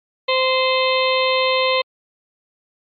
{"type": "harmonic tone", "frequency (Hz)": 519, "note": "C5", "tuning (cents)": -14, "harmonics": [1, 2, 4, 5, 6, 7, 8], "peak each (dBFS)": [-18, -21, -24, -25, -26, -26, -27], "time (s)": [0.28, 1.82], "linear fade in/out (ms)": 10, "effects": ["MP3 48 kbps"]}